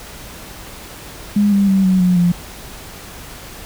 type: tone with pitch steps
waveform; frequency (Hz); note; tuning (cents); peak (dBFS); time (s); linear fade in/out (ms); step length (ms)
sine; 205.6 / 199.06 / 192.72 / 186.59 / 180.65 / 174.9; G#3 / G3 / G3 / F#3 / F#3 / F3; -17 / +27 / -29 / +15 / -41 / +3; -10; 1.36-2.32; 5; 160
effects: added 50 Hz sine -42 dBFS peak until 3.65 s + pink hiss -35 dBFS RMS until 3.65 s